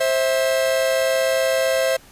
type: tone pair together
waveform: 45% pulse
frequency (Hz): 529.6 / 653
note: C5 / E5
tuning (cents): +21 / -17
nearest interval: major third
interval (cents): 362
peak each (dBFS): -19 / -21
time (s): 0-1.97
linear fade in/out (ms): 10
effects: pink hiss -48 dBFS RMS until 2.11 s + resampled to 32000 Hz